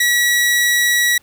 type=tone; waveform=sawtooth; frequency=1931 Hz; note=B6; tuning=39 cents flat; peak=-9 dBFS; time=0-1.18 s; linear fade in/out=5 ms; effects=pink hiss -54 dBFS RMS until 1.22 s